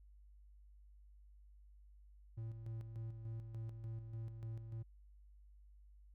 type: tone with tremolo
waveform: triangle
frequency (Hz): 112.8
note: A2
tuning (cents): +44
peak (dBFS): -40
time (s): 2.37-4.83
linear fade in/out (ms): 10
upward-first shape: square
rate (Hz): 3.4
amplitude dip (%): 50
effects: added 50 Hz sine -59 dBFS peak until 6.14 s